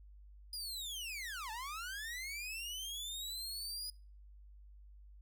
sawtooth linear two-way sweep, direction down then up, 4978 to 851 to 4978 Hz, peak -38 dBFS, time 0.53-3.9 s, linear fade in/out 2 ms, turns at 1.51 s, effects noise-tail reverb RT60 0.4 s tail -25 dB re dry + added 50 Hz sine -54 dBFS peak until 5.21 s

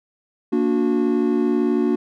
triangle chord, Bb augmented, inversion none, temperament just, 233.1 / 291.4 / 364.2 Hz, Bb3 / D4 / F#4, 0 / -13 / -27 cents, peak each -19 dBFS, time 0.52-1.96 s, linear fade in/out 10 ms, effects none

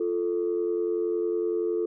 sine tone pair together, 348.2 / 439 Hz, F4 / A4, -5 / -4 cents, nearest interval major third, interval 401 cents, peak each -26 dBFS, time 0-1.86 s, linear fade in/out 5 ms, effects tanh soft clip ceiling -18 dBFS

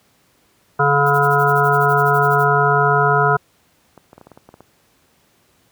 harmonic tone, 142.4 Hz, C#3, 47 cents sharp, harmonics 1 / 3 / 5 / 7 / 9 / 10, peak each -19 / -19 / -19 / -19 / -19 / -19 dBFS, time 0.79-3.37 s, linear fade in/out 10 ms
violet noise with tremolo, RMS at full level -34 dBFS, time 1.06-2.47 s, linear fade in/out 5 ms, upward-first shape sine, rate 12 Hz, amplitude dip 100%
clicks, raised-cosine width 1 ms, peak -26 dBFS, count 10, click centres 3.977 / 4.131 / 4.18 / 4.213 / 4.27 / 4.317 / 4.375 / 4.49 / 4.541 / 4.606 s
effects pink hiss -58 dBFS RMS until 5.71 s + high-pass 80 Hz 12 dB/octave

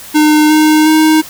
square tone with pitch steps, 304.2 / 308.4 / 312.8 Hz, D#4 / D#4 / D#4, -39 / -15 / +9 cents, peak -6 dBFS, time 0.14-1.22 s, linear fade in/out 20 ms, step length 360 ms, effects white hiss -31 dBFS RMS until 1.29 s

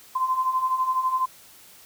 sine beating tone pair, 1024 / 1036 Hz, C6 / C6, -38 / -17 cents, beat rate 12 Hz, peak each -28 / -22 dBFS, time 0.15-1.26 s, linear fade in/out 10 ms, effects white hiss -50 dBFS RMS until 1.85 s

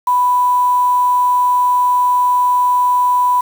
sine tone with quantisation, 990 Hz, B5, 4 cents sharp, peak -10 dBFS, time 0.07-3.41 s, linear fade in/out 5 ms, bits 5, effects none

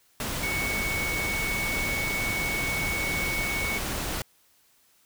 sine tone in noise, 2222 Hz, C#7, 4 cents sharp, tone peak -28 dBFS, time 0.43-3.78 s, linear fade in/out 2 ms, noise pink, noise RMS -31 dBFS, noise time 0.2-4.22 s, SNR 0 dB, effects white hiss -63 dBFS RMS until 5.05 s

